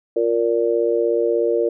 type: chord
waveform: sine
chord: Bb major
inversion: second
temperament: just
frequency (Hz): 349.6 / 466.2 / 582.7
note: F4 / Bb4 / D5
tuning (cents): +2 / 0 / -14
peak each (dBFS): -21 / -18 / -23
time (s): 0.16-1.69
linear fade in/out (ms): 5
effects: none